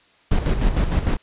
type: noise with tremolo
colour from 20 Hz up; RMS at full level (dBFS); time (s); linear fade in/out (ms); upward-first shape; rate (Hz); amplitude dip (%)
brown; -17; 0.31-1.17; 5; square; 6.6; 55
effects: white hiss -56 dBFS RMS until 1.22 s + resampled to 8000 Hz